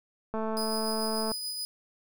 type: click train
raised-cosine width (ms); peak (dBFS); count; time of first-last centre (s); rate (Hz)
1; -20; 216; 0.34-1.317; 220
type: tone with tremolo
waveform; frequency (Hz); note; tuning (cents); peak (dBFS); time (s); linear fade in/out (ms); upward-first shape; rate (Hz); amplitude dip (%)
sawtooth; 4978; D#8; 0; -29; 0.57-1.65; 0; sine; 6.9; 30
effects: none